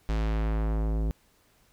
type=tone with low-pass filter sweep; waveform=square; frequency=54.1 Hz; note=A1; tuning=29 cents flat; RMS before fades=-27 dBFS; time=0.09-1.11 s; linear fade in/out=0 ms; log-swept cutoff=5800 to 440 Hz; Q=0.7; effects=pink hiss -64 dBFS RMS until 1.72 s